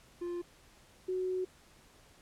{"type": "tone pair in turn", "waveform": ["triangle", "sine"], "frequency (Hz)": [349.2, 370], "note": ["F4", "F#4"], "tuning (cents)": [0, 0], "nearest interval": "minor second", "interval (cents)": 100, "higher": "second", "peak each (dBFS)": [-33, -31], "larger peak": "second", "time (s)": [[0.21, 0.42], [1.08, 1.45]], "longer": "second", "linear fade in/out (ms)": 10, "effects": ["pink hiss -61 dBFS RMS until 2.21 s", "low-pass 11000 Hz 12 dB/octave"]}